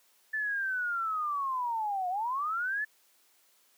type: linear two-way sweep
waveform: sine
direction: down then up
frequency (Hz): 1760 to 707 to 1760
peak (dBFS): -29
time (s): 0.33-2.85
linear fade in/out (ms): 10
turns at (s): 2.09
effects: white hiss -66 dBFS RMS until 3.77 s + high-pass 300 Hz 12 dB/octave

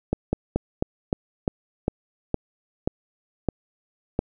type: slowing click train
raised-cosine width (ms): 2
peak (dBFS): -8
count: 11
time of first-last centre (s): 0.13-4.191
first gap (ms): 200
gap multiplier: 1.15
effects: none

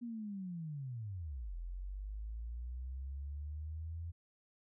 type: linear two-way sweep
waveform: sine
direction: down then up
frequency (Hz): 242.3 to 41.77 to 85.1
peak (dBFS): -40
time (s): 0.01-4.12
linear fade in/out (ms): 20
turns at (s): 1.55
effects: none

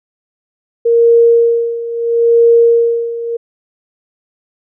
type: tone with tremolo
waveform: sine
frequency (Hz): 466.2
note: A#4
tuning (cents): 0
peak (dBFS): -4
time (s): 0.85-3.37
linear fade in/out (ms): 10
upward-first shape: sine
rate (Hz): 0.75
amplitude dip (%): 80
effects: none

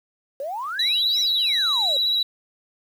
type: exponential two-way sweep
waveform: sine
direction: up then down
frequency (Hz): 528 to 5920 to 528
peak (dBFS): -26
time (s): 0.4-1.97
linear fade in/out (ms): 2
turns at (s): 1.2
type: tone with vibrato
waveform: sine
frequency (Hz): 3903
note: B7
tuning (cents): -21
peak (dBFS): -17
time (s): 0.79-2.23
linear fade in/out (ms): 5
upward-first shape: triangle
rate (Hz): 15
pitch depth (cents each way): 31
effects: tanh soft clip ceiling -15 dBFS + 8-bit

